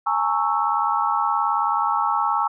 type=chord; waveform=sine; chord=A# half-diminished seventh; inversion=third; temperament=equal with one note detuned; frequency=830.6 / 909.5 / 1108.7 / 1318.5 Hz; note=G#5 / A#5 / C#6 / E6; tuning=0 / -43 / 0 / 0 cents; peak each=-24 dBFS; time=0.06-2.48 s; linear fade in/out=10 ms; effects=none